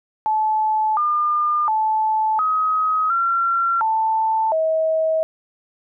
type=tone with pitch steps; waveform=sine; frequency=866 / 1206 / 871 / 1265 / 1366 / 884 / 639 Hz; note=A5 / D6 / A5 / D#6 / F6 / A5 / D#5; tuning=-28 / +46 / -18 / +28 / -39 / +8 / +46 cents; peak=-16 dBFS; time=0.26-5.23 s; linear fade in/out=0 ms; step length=710 ms; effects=none